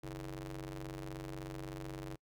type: ring-modulated tone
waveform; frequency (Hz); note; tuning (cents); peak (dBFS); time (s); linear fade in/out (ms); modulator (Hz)
sawtooth; 96.2; G2; -32; -35; 0.03-2.16; 10; 229
effects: noise-tail reverb RT60 0.1 s tail -26 dB re dry